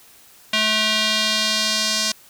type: tone with band-pass filter sweep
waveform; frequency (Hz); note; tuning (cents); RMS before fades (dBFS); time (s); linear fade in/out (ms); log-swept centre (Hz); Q
square; 216.3; A3; -29; -20; 0.53-2.12; 5; 3100 to 5300; 1.8
effects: white hiss -49 dBFS RMS until 2.29 s